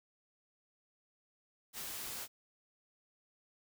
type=noise; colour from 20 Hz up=white; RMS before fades=-43 dBFS; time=1.73-2.28 s; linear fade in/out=50 ms; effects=none